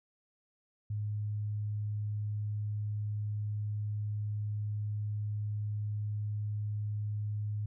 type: tone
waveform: sine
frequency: 104.9 Hz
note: G#2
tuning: 18 cents sharp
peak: -32 dBFS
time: 0.9-7.66 s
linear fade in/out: 5 ms
effects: none